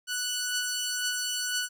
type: beating tone pair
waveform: 10% pulse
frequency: 1480 / 1482 Hz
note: F#6 / F#6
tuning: 0 / +2 cents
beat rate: 2 Hz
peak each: -21 / -27 dBFS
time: 0.07-1.69 s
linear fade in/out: 50 ms
effects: none